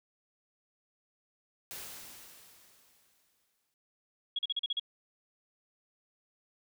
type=noise with exponential decay; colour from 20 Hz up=white; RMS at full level=-42 dBFS; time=1.71-3.74 s; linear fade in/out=0 ms; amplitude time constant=440 ms
type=tone bursts; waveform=sine; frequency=3322 Hz; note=G#7; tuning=in tune; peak=-29 dBFS; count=7; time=4.36-4.797 s; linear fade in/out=5 ms; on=29 ms; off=39 ms
effects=none